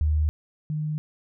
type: tone pair in turn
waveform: sine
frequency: 76.4 / 152.8 Hz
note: D#2 / D#3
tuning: -31 / -31 cents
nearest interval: octave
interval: 1200 cents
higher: second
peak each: -19 / -25 dBFS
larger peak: first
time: 0.01-0.29 / 0.7-0.98 s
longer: neither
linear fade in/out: 0 ms
effects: none